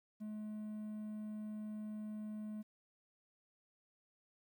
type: tone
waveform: triangle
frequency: 213.2 Hz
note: G#3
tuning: 46 cents sharp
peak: -40 dBFS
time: 0.2-2.63 s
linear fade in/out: 20 ms
effects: 12-bit